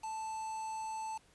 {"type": "tone with quantisation", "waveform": "triangle", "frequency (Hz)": 880, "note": "A5", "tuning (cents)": 0, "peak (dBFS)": -36, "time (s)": [0.03, 1.18], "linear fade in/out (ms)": 10, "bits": 8, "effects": ["pink hiss -66 dBFS RMS until 1.34 s", "resampled to 24000 Hz"]}